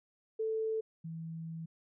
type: tone pair in turn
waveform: sine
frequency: 441.3 / 163.21 Hz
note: A4 / E3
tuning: +5 / -17 cents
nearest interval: octave + perfect fourth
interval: 1722 cents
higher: first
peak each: -31 / -39 dBFS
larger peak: first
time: 0.39-0.81 / 1.04-1.66 s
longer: second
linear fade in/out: 10 ms
effects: none